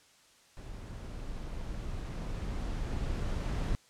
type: noise with level ramp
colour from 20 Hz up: brown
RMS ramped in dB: -43 to -31 dBFS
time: 0.57-3.75 s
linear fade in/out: 0 ms
effects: white hiss -62 dBFS RMS until 3.89 s + low-pass 8000 Hz 12 dB/octave